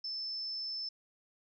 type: tone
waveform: sine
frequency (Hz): 5274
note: E8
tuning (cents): 0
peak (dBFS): -36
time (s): 0.04-0.89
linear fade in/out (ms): 5
effects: none